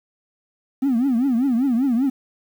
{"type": "tone with vibrato", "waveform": "triangle", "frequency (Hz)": 252.6, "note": "B3", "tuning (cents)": 39, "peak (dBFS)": -13, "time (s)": [0.82, 2.1], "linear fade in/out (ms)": 10, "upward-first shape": "triangle", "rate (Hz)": 5.1, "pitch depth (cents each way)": 230, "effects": ["tanh soft clip ceiling -12 dBFS", "8-bit"]}